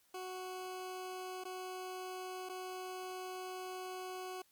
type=tone with dropouts; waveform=20% pulse; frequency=370 Hz; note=F#4; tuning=in tune; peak=-37 dBFS; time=0.14-4.42 s; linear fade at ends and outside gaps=5 ms; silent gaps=1.439-1.451 / 2.49-2.495 s; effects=white hiss -71 dBFS RMS until 4.51 s + MP3 96 kbps